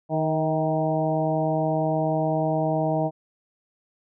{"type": "harmonic tone with a mistuned harmonic", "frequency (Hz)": 156.5, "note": "D#3", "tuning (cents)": 10, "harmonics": [1, 2, 3, 4, 5, 6], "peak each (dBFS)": [-26, -28, -32, -25, -29, -35], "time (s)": [0.09, 3.11], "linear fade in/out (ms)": 50, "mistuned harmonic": 4, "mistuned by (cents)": 28, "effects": []}